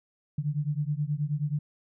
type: beating tone pair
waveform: sine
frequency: 143.8 / 153.2 Hz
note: D3 / D#3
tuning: -36 / -27 cents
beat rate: 9.4 Hz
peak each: -29 / -30 dBFS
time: 0.38-1.59 s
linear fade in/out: 5 ms
effects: none